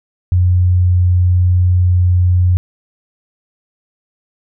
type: tone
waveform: sine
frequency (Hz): 89.9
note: F#2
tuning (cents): -49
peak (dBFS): -8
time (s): 0.32-2.57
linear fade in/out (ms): 0
effects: none